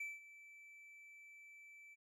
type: tone with ADSR envelope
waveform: triangle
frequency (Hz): 2320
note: D7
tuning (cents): -22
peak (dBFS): -39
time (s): 0-1.96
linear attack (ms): 6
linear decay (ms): 190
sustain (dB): -16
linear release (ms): 31
effects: none